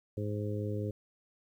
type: harmonic tone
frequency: 104.4 Hz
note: G#2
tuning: 10 cents sharp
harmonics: 1 / 2 / 3 / 4 / 5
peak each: -34 / -41 / -41 / -40 / -42 dBFS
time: 0.17-0.91 s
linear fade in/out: 5 ms
effects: 11-bit